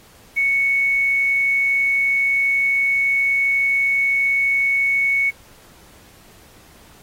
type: tone with quantisation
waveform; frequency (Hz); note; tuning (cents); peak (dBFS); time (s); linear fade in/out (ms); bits
sine; 2217; C#7; 0; -15; 0.36-5.31; 20; 7
effects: pink hiss -49 dBFS RMS until 7.02 s + AAC 48 kbps